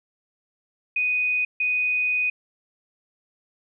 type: tone bursts at uneven times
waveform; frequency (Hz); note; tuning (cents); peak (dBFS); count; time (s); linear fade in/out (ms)
sine; 2489; D#7; 0; -20; 2; 0.96-1.45 / 1.6-2.3; 5
effects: none